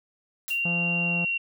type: noise with exponential decay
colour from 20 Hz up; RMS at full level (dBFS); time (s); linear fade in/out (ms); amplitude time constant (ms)
blue; -32; 0.48-0.66; 0; 39
type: tone with pitch glide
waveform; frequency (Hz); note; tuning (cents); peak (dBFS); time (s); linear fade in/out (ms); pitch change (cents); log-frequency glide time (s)
sine; 2765 to 2747; F7 to F7; -18 to -29; -24; 0.5-1.38; 10; -11; 1.02-1.23
type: harmonic tone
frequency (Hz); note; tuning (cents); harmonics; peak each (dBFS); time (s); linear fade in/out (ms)
172.3; F3; -23; 1 / 2 / 3 / 4 / 5 / 6 / 7 / 8 / 9; -28 / -44 / -40 / -40 / -44 / -56 / -52 / -57 / -59; 0.65-1.25; 5
effects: none